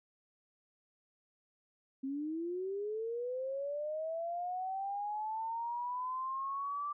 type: linear sweep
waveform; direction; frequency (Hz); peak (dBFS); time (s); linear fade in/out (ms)
sine; up; 262.9 to 1174.7; -35; 2.03-6.93; 10
effects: none